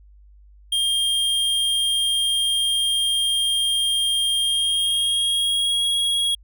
square tone with pitch glide, 3213 to 3305 Hz, G7 to G#7, +42 to -9 cents, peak -19 dBFS, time 0.72-6.35 s, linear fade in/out 5 ms, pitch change +49 cents, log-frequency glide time 4.39-5.86 s, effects added 50 Hz sine -46 dBFS peak until 6.43 s

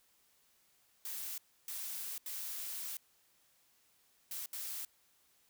blue noise bursts at uneven times, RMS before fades -42 dBFS, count 5, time 1.05-1.38 / 1.68-2.18 / 2.26-2.97 / 4.31-4.46 / 4.53-4.85 s, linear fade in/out 2 ms, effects white hiss -71 dBFS RMS until 5.49 s

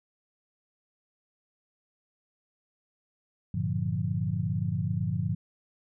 sine chord, G minor seventh, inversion none, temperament equal with one note detuned, 98 / 115.47 / 146.83 / 174.61 Hz, G2 / Bb2 / D3 / F3, 0 / -16 / 0 / 0 cents, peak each -32 dBFS, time 3.54-5.35 s, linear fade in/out 5 ms, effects none

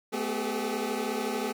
25% pulse tone cluster, 218.4 / 251.3 / 391.5 / 425.4 Hz, A3 / B3 / G4 / G#4, -13 / +30 / -2 / +42 cents, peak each -31 dBFS, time 0.12-1.53 s, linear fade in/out 20 ms, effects none

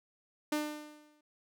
sawtooth tone with exponential decay, 300.1 Hz, D4, 38 cents sharp, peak -25 dBFS, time 0.52-1.21 s, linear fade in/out 5 ms, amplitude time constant 150 ms, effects none

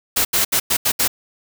white noise bursts at uneven times, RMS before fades -17 dBFS, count 6, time 0.16-0.25 / 0.33-0.45 / 0.52-0.6 / 0.7-0.77 / 0.85-0.92 / 0.99-1.08 s, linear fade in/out 10 ms, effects none

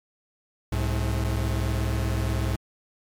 45% pulse tone pair together, 65.8 / 106.96 Hz, C2 / A2, +10 / -49 cents, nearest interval minor sixth, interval 841 cents, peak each -26 dBFS, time 0.72-2.56 s, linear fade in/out 5 ms, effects MP3 96 kbps

